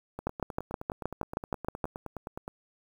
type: two click trains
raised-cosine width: 1 ms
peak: -23 / -15 dBFS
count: 23 / 11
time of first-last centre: 0.19-2.479 / 0.27-1.842 s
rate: 9.61 / 6.36 Hz
effects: 8-bit